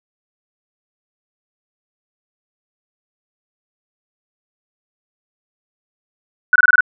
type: tone bursts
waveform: sine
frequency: 1480 Hz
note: F#6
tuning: in tune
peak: -7 dBFS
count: 6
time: 6.53-6.807 s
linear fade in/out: 2 ms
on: 27 ms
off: 23 ms
effects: none